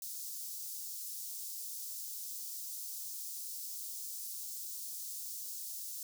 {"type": "high-pass noise", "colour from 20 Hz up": "white", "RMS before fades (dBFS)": -43, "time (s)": [0.02, 6.03], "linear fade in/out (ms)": 2, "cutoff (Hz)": 5000, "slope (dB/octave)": 24, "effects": []}